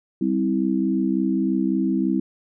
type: chord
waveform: sine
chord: C major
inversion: second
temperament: equal with one note detuned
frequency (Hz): 196 / 261.6 / 325.1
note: G3 / C4 / E4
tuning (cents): 0 / 0 / -24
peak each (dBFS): -23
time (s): 0.21-2.2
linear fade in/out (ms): 5
effects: none